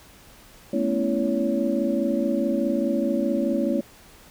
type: tone cluster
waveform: sine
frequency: 217 / 241.8 / 275.8 / 332.6 / 562 Hz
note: A3 / B3 / C#4 / E4 / C#5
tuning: -24 / -36 / -9 / +16 / +24 cents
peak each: -27 dBFS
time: 0.73-3.81 s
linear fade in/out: 5 ms
effects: pink hiss -50 dBFS RMS until 4.3 s